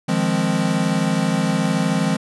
square chord, F minor seventh, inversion third, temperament equal, 155.56 / 174.61 / 207.7 / 261.6 Hz, Eb3 / F3 / Ab3 / C4, 0 / 0 / 0 / 0 cents, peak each -25 / -22 / -23 / -25 dBFS, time 0.08-2.17 s, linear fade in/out 10 ms, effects resampled to 24000 Hz

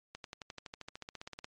accelerating click train, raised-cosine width 0.2 ms, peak -26 dBFS, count 19, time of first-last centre 0.15-1.444 s, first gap 92 ms, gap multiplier 0.97, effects MP3 48 kbps

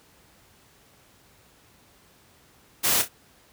white noise with echo, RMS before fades -22 dBFS, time 2.83-3.03 s, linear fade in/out 20 ms, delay 29 ms, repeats 2, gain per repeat -10 dB, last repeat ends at 3.088 s, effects pink hiss -57 dBFS RMS until 3.52 s + high-pass 60 Hz 12 dB/octave

